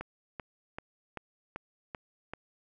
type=click train; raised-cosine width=0.5 ms; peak=-23 dBFS; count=7; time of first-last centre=0.01-2.336 s; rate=2.58 Hz; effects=none